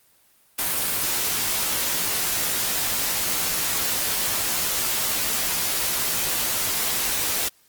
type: noise with comb filter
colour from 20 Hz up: white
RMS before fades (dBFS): -24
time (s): 0.58-7.49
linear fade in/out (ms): 10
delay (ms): 15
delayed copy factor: -0.6
effects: white hiss -59 dBFS RMS until 7.68 s + Opus 32 kbps